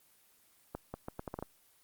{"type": "accelerating click train", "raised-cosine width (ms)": 1, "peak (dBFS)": -24, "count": 8, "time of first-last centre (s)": [0.75, 1.426], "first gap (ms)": 190, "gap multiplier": 0.76, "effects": ["white hiss -66 dBFS RMS until 1.83 s", "Opus 24 kbps"]}